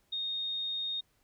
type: tone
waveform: sine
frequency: 3700 Hz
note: A#7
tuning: 14 cents flat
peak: -32 dBFS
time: 0.12-1.01 s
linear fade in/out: 10 ms
effects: pink hiss -72 dBFS RMS until 1.23 s